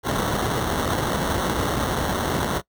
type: noise with sample-and-hold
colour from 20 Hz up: pink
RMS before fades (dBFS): -23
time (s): 0.03-2.62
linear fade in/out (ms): 50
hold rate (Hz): 2450
effects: noise-tail reverb RT60 0.1 s tail -22 dB re dry + high-pass 60 Hz 12 dB/octave